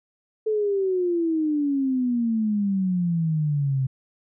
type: exponential sweep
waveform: sine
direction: down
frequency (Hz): 439.3 to 130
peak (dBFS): -20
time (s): 0.46-3.87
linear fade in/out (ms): 10
effects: none